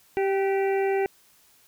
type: harmonic tone with a mistuned harmonic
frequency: 390.4 Hz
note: G4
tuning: 7 cents flat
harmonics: 1 / 2 / 4 / 5 / 6 / 7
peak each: -22 / -29 / -39 / -37 / -38 / -44 dBFS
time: 0.17-1.06 s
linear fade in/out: 0 ms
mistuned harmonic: 4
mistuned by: -43 cents
effects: white hiss -59 dBFS RMS until 1.67 s